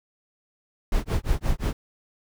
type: noise with tremolo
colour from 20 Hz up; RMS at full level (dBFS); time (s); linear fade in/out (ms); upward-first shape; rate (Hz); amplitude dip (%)
brown; -21; 0.92-1.73; 2; sine; 5.7; 100
effects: none